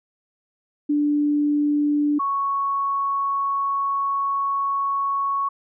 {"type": "tone pair in turn", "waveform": "sine", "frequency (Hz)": [293.7, 1108.9], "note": ["D4", "C#6"], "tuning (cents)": [0, 0], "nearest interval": "octave + major seventh", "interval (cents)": 2300, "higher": "second", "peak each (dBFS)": [-17, -20], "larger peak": "first", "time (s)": [[0.89, 2.19], [2.19, 5.49]], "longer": "second", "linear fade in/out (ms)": 10, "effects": []}